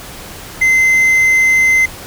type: tone with quantisation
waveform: triangle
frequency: 2065 Hz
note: C7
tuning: 23 cents flat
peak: -6 dBFS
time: 0.61-1.86 s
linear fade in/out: 10 ms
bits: 6
effects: pink hiss -31 dBFS RMS until 2.06 s